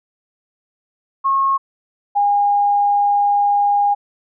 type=tone pair in turn; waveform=sine; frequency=1087 / 814.3 Hz; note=C#6 / G#5; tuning=-34 / -34 cents; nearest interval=perfect fourth; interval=500 cents; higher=first; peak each=-13 / -12 dBFS; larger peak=second; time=1.24-1.58 / 2.15-3.95 s; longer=second; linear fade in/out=20 ms; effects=none